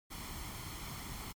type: noise with comb filter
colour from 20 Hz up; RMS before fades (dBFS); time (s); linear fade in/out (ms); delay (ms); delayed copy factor
pink; -44; 0.1-1.33; 20; 0.93; +0.55
effects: MP3 96 kbps